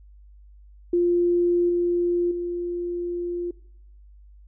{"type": "tone with level steps", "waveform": "sine", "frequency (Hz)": 349.2, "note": "F4", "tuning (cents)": 0, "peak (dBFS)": [-17, -19, -25], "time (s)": [0.93, 3.51], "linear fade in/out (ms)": 5, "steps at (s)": [1.69, 2.31], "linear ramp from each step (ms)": 5, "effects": ["noise-tail reverb RT60 0.7 s tail -22 dB re dry", "added 50 Hz sine -46 dBFS peak until 4.47 s"]}